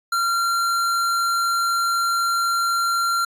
sine tone with hard clipping, 1376 Hz, F6, 26 cents flat, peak -20 dBFS, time 0.12-3.25 s, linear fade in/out 5 ms, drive 18 dB, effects resampled to 32000 Hz

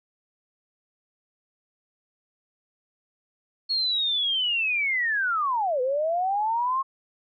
sine linear two-way sweep, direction down then up, 4338 to 491.6 to 1087 Hz, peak -22 dBFS, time 3.69-6.83 s, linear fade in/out 20 ms, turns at 5.81 s, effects none

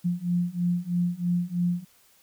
sine beating tone pair, 174 / 177.1 Hz, F3 / F3, -6 / +24 cents, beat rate 3.1 Hz, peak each -27 / -26 dBFS, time 0.04-1.85 s, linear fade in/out 20 ms, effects white hiss -60 dBFS RMS until 2.22 s

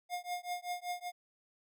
square tone with tremolo, 712 Hz, F5, 33 cents sharp, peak -34 dBFS, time 0.09-1.12 s, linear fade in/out 50 ms, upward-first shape triangle, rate 5.2 Hz, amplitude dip 100%, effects none

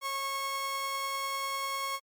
sawtooth tone pair together, 543 / 1096.1 Hz, C#5 / C#6, -36 / -20 cents, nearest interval octave, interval 1216 cents, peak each -39 / -28 dBFS, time 0.01-2 s, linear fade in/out 50 ms, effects MP3 96 kbps

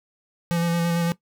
square tone with vibrato, 170 Hz, F3, 46 cents flat, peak -21 dBFS, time 0.51-1.12 s, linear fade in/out 0 ms, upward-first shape square, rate 8.9 Hz, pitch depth 15 cents each way, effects noise-tail reverb RT60 0.1 s tail -17 dB re dry

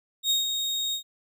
35% pulse tone with ADSR envelope, 3729 Hz, A#7, in tune, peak -18 dBFS, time 0.23-1.03 s, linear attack 71 ms, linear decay 150 ms, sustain -6 dB, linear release 95 ms, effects none

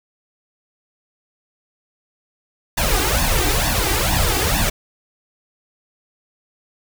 pink noise with flanger, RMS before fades -18 dBFS, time 2.77-4.7 s, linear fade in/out 10 ms, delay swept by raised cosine 1.1 to 2.6 ms, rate 2.2 Hz, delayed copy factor +0.85, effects none

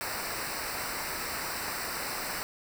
pink noise with comb filter, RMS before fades -35 dBFS, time 0.01-2.43 s, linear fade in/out 0 ms, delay 0.3 ms, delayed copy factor -0.8, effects none

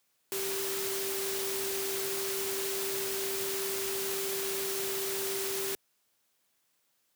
sine tone in noise, 390 Hz, G4, 9 cents flat, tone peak -35 dBFS, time 0.32-5.75 s, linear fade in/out 0 ms, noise white, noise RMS -35 dBFS, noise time 0.32-5.75 s, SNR -3 dB, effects white hiss -74 dBFS RMS until 7.15 s + high-pass 100 Hz 12 dB/octave

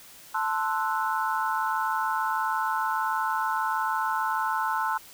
sine chord, F# half-diminished seventh, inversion first, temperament equal, 880 / 1046.5 / 1318.5 / 1480 Hz, A5 / C6 / E6 / F#6, 0 / 0 / 0 / 0 cents, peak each -28 / -30 / -31 / -32 dBFS, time 0.34-4.98 s, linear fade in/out 10 ms, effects white hiss -49 dBFS RMS until 5.13 s

